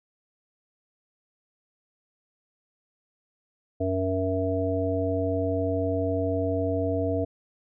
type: harmonic tone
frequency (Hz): 94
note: F#2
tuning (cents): +28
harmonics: 1 / 3 / 5 / 7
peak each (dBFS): -29 / -29 / -29 / -29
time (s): 3.8-7.25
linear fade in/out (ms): 10
effects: none